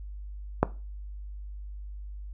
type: click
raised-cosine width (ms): 1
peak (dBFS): -5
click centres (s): 0.63
effects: noise-tail reverb RT60 0.3 s tail -17 dB re dry + added 50 Hz sine -37 dBFS peak until 2.33 s